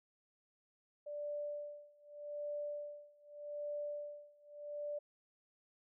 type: tone with tremolo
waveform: sine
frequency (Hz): 587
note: D5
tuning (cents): -1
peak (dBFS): -38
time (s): 1.06-4.99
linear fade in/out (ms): 10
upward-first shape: sine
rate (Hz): 0.83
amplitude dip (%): 95
effects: none